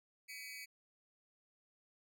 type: tone with amplitude modulation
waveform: sawtooth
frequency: 2267 Hz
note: C#7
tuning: 38 cents sharp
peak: -39 dBFS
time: 0.28-0.66 s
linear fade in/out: 20 ms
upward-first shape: sine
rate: 258 Hz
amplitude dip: 100%
effects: none